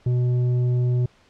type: tone with tanh clipping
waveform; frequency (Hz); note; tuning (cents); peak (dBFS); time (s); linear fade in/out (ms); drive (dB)
sine; 123.7; B2; +3; -19; 0.06-1.06; 5; 7
effects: pink hiss -57 dBFS RMS until 1.29 s + low-pass 5000 Hz 12 dB/octave